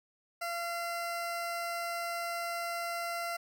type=tone; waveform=20% pulse; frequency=685 Hz; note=F5; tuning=34 cents flat; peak=-29 dBFS; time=0.41-3.37 s; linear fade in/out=10 ms; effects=none